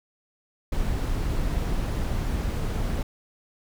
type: noise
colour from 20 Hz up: brown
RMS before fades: -26 dBFS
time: 0.72-3.03 s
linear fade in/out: 5 ms
effects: none